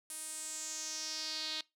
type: tone with band-pass filter sweep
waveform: sawtooth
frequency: 312.3 Hz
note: D#4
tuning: 7 cents sharp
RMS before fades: -41 dBFS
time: 0.1-1.61 s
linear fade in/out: 2 ms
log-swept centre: 10000 to 3900 Hz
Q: 4.1
effects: noise-tail reverb RT60 0.2 s tail -21 dB re dry